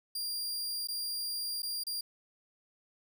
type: tone with dropouts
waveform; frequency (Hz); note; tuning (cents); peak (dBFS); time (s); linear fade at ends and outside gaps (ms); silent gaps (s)
sawtooth; 4782; D8; +30; -31; 0.15-2.01; 5; 0.873-0.885 / 1.621-1.63 / 1.837-1.867
effects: none